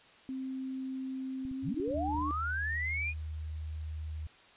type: tone with pitch glide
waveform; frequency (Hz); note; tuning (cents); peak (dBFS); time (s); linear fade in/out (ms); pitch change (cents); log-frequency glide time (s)
sine; 262.8 to 298.4; C4 to D4; +8 to +28; -35; 0.29-2.31; 0; +220; 1.54-2.04
type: clicks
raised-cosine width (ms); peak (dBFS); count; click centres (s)
5; -35; 12; 1.452 / 1.514 / 1.686 / 1.743 / 1.8 / 1.878 / 1.908 / 1.979 / 2.088 / 2.149 / 2.187 / 2.217
type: linear sweep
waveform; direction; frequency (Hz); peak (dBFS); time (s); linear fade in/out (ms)
sine; up; 70.4 to 2489; -32; 1.62-3.14; 50
type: tone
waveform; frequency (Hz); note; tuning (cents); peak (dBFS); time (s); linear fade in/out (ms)
sine; 77.78; D#2; 0; -36; 1.94-4.27; 5
effects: white hiss -58 dBFS RMS until 4.56 s + resampled to 8000 Hz